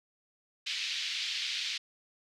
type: band-pass noise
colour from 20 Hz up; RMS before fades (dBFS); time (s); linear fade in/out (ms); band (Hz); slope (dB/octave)
pink; -35; 0.66-1.78; 10; 2500 to 4800; 24
effects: none